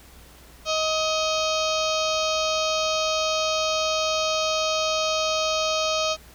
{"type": "harmonic tone with a mistuned harmonic", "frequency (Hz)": 630, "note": "D#5", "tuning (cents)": 21, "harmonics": [1, 2, 4, 5, 6, 7, 8, 9, 10], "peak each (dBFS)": [-25, -28, -31, -32, -33, -33, -34, -35, -35], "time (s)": [0.65, 6.17], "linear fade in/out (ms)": 50, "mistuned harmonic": 10, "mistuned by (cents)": 44, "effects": ["added 60 Hz sine -50 dBFS peak until 6.34 s", "pink hiss -50 dBFS RMS until 6.34 s"]}